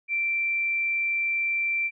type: tone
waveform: sine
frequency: 2349 Hz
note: D7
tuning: in tune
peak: -23 dBFS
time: 0.08-1.91 s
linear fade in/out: 50 ms
effects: none